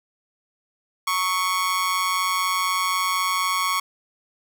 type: tone with amplitude modulation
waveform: sawtooth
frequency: 1108.7 Hz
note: C#6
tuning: in tune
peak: -14 dBFS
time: 1.07-3.8 s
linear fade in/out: 5 ms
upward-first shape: sine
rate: 184 Hz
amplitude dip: 65%
effects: none